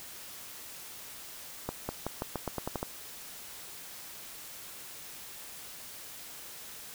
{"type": "accelerating click train", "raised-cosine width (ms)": 1, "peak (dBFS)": -18, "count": 10, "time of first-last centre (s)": [1.69, 2.829], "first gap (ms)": 200, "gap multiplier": 0.88, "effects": ["white hiss -46 dBFS RMS until 6.94 s"]}